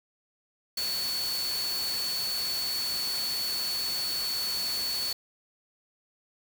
sine tone in noise, 4435 Hz, C#8, in tune, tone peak -29 dBFS, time 0.77-5.13 s, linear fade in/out 5 ms, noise white, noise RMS -36 dBFS, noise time 0.77-5.13 s, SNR +4 dB, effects none

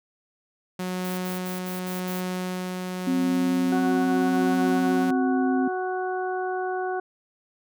sawtooth tone with tremolo, 183 Hz, F#3, 19 cents flat, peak -23 dBFS, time 0.79-5.11 s, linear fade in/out 5 ms, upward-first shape sine, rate 0.85 Hz, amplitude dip 25%
violet noise bursts, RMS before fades -39 dBFS, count 6, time 1.04-2.21 s, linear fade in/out 10 ms, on 140 ms, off 66 ms
sine tone, 261.6 Hz, C4, in tune, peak -21 dBFS, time 3.07-5.68 s, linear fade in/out 5 ms
harmonic tone, 370 Hz, F#4, in tune, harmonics 1 / 2 / 3 / 4, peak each -28 / -29 / -39 / -35 dBFS, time 3.72-7 s, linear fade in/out 5 ms
effects none

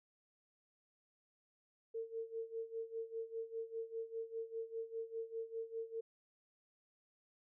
sine tone with tremolo, 453.2 Hz, A#4, 49 cents flat, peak -38 dBFS, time 1.94-6.01 s, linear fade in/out 10 ms, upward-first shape sine, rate 5 Hz, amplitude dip 85%, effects none

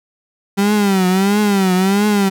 35% pulse tone with vibrato, 196 Hz, G3, in tune, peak -10 dBFS, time 0.57-2.3 s, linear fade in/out 20 ms, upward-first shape triangle, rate 1.5 Hz, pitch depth 140 cents each way, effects none

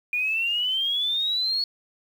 sine exponential sweep, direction up, 2426 to 4400 Hz, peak -22 dBFS, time 0.13-1.64 s, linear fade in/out 2 ms, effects 8-bit

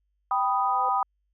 sine chord, G augmented, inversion none, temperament equal, 784 / 987.8 / 1244.5 Hz, G5 / B5 / D#6, 0 / 0 / 0 cents, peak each -26 dBFS, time 0.31-1.03 s, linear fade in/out 2 ms
sine tone with exponential growth, 510 Hz, C5, 44 cents flat, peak -33 dBFS, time 0.45-0.89 s, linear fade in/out 2 ms, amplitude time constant 94 ms
effects added 50 Hz sine -70 dBFS peak until 1.33 s

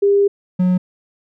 sine / triangle tone pair in turn, 401.6 / 182.12 Hz, G4 / F#3, +42 / -27 cents, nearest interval octave + major second, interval 1369 cents, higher first, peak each -10 dBFS, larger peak neither, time 0.02-0.28 / 0.59-0.78 s, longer first, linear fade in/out 10 ms, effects none

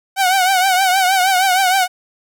sawtooth tone with vibrato, 752 Hz, F#5, 28 cents sharp, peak -8 dBFS, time 0.16-1.88 s, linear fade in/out 50 ms, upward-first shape triangle, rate 6.4 Hz, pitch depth 90 cents each way, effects none

